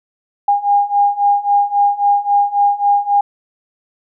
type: beating tone pair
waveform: sine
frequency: 810 / 813.7 Hz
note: G#5 / G#5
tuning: -43 / -36 cents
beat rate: 3.7 Hz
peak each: -15 / -13 dBFS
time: 0.48-3.21 s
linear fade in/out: 5 ms
effects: none